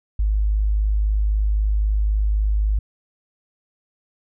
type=tone; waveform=sine; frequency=51.91 Hz; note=G#1; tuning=in tune; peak=-16 dBFS; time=0.19-2.79 s; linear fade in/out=5 ms; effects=none